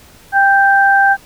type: tone pair together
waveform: sine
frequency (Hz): 790.8 / 1568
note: G5 / G6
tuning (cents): +15 / 0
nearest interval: octave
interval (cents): 1185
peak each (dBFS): -10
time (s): 0.32-1.17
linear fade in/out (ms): 50
effects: pink hiss -43 dBFS RMS until 1.25 s